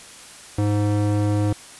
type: tone with band-pass filter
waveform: square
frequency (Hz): 103.83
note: G#2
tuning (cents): 0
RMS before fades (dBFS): -20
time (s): 0.58-1.53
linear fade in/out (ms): 5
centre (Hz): 280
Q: 0.66
effects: white hiss -42 dBFS RMS until 1.79 s + resampled to 24000 Hz